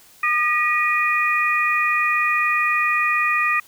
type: tone cluster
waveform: sine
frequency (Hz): 1216 / 1912 / 2459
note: D#6 / A#6 / D#7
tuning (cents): -40 / +43 / -21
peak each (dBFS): -21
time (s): 0.23-3.6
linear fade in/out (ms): 5
effects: white hiss -50 dBFS RMS until 3.67 s